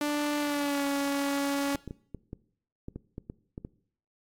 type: tone with pitch glide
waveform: sawtooth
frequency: 294.1 to 280.8 Hz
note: D4 to C#4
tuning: +3 to +22 cents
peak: -23 dBFS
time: 0.01-1.76 s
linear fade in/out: 2 ms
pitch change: -81 cents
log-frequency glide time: 0.39-0.85 s
type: clicks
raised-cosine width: 3 ms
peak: -25 dBFS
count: 11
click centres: 1.749 / 1.877 / 1.909 / 2.147 / 2.331 / 2.884 / 2.96 / 3.181 / 3.299 / 3.579 / 3.649 s
effects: noise-tail reverb RT60 0.6 s tail -20 dB re dry + AAC 64 kbps